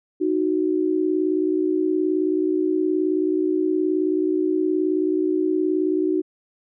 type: tone pair together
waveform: sine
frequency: 311.1 / 370 Hz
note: D#4 / F#4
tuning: 0 / 0 cents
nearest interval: minor third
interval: 300 cents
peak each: -21 dBFS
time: 0.2-6.22 s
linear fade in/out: 20 ms
effects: none